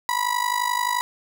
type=tone with amplitude modulation; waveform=35% pulse; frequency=977 Hz; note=B5; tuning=19 cents flat; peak=-16 dBFS; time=0.09-1.01 s; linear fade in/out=0 ms; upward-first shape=sine; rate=51.5 Hz; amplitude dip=80%; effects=none